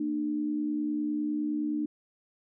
sine tone pair together, 230 / 299.8 Hz, A#3 / D4, -23 / +36 cents, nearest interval perfect fourth, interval 459 cents, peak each -35 / -28 dBFS, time 0-1.86 s, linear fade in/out 5 ms, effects none

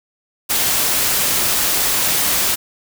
white noise, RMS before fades -17 dBFS, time 0.49-2.56 s, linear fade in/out 20 ms, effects none

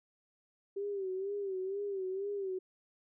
sine tone with vibrato, 389.9 Hz, G4, 9 cents flat, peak -34 dBFS, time 0.76-2.59 s, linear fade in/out 10 ms, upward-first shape sine, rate 2.1 Hz, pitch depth 81 cents each way, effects none

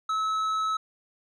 sine tone with tanh clipping, 1296 Hz, E6, 30 cents flat, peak -26 dBFS, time 0.09-0.77 s, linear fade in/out 5 ms, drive 8 dB, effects none

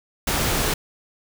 pink noise, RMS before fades -22 dBFS, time 0.27-0.74 s, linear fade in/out 5 ms, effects none

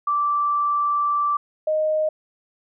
sine tone pair in turn, 1168 / 620.4 Hz, D6 / D#5, -10 / -5 cents, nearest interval major seventh, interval 1095 cents, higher first, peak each -18 dBFS, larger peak neither, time 0.07-1.37 / 1.67-2.09 s, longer first, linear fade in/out 5 ms, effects none

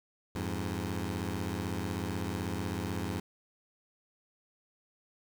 15% pulse beating tone pair, 86.5 / 102.5 Hz, F2 / G#2, -16 / -22 cents, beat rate 16 Hz, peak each -29 / -30 dBFS, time 0.35-3.2 s, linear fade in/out 5 ms, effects 10-bit

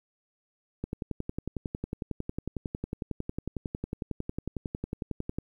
click train, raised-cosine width 3 ms, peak -19 dBFS, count 51, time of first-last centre 0.84-5.385 s, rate 11 Hz, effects 10-bit

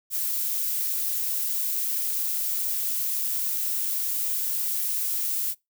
violet noise, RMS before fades -27 dBFS, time 0.1-5.55 s, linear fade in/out 50 ms, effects noise-tail reverb RT60 0.2 s tail -24 dB re dry

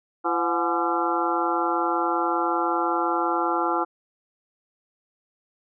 harmonic tone with a mistuned harmonic, 170 Hz, F3, 46 cents flat, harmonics 2 / 3 / 4 / 5 / 6 / 7 / 8, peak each -27 / -32 / -30 / -27 / -31 / -29 / -28 dBFS, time 0.24-3.85 s, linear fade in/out 20 ms, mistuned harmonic 4, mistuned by +110 cents, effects none

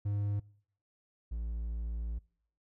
triangle tone pair in turn, 102.2 / 56.73 Hz, G#2 / A#1, -27 / -46 cents, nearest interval minor seventh, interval 1019 cents, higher first, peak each -28 / -32 dBFS, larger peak first, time 0.05-0.4 / 1.31-2.19 s, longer second, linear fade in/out 10 ms, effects noise-tail reverb RT60 0.6 s tail -24 dB re dry

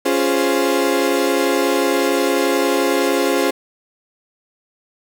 35% pulse chord, Db major seventh, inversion none, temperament equal, 277.2 / 349.2 / 415.3 / 523.3 Hz, Db4 / F4 / Ab4 / C5, 0 / 0 / 0 / 0 cents, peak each -19 dBFS, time 0.05-3.51 s, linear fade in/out 10 ms, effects none

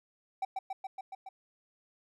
triangle tone with echo, 769 Hz, G5, 33 cents flat, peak -28 dBFS, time 0.42-0.45 s, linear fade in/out 5 ms, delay 140 ms, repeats 6, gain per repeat -2 dB, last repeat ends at 1.29 s, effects none

